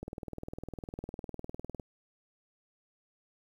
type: click train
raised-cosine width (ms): 2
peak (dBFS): -26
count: 36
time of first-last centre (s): 0.03-1.798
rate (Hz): 19.8
effects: 10-bit